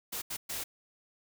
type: noise bursts at uneven times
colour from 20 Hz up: white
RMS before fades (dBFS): -37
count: 3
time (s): 0.12-0.22 / 0.3-0.37 / 0.49-0.64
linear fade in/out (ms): 10
effects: none